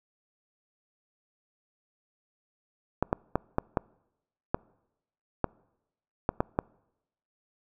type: clicks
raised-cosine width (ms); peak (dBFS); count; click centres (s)
1; -10; 10; 3.026 / 3.129 / 3.356 / 3.584 / 3.772 / 4.545 / 5.443 / 6.291 / 6.405 / 6.589
effects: noise-tail reverb RT60 0.9 s tail -26 dB re dry